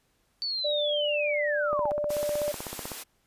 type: linear sweep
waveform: sine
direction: down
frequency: 4558 to 757 Hz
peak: -28 dBFS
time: 0.42-1.91 s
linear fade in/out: 0 ms
type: tone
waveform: sine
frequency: 591 Hz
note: D5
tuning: 11 cents sharp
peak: -26 dBFS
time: 0.64-2.52 s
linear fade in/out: 10 ms
type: click train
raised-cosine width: 1 ms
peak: -21 dBFS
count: 20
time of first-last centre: 1.73-2.917 s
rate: 16 Hz
type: high-pass noise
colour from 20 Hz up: white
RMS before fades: -39 dBFS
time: 2.09-3.04 s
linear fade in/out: 20 ms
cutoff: 230 Hz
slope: 48 dB/octave
effects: pink hiss -70 dBFS RMS until 3.26 s + resampled to 32000 Hz